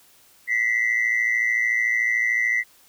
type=tone pair together; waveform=sine; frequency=1947.4 / 2061 Hz; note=B6 / C7; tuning=-25 / -27 cents; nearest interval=minor second; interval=98 cents; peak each=-20 / -21 dBFS; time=0.47-2.64 s; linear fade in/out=50 ms; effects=tanh soft clip ceiling -14 dBFS + white hiss -55 dBFS RMS until 2.88 s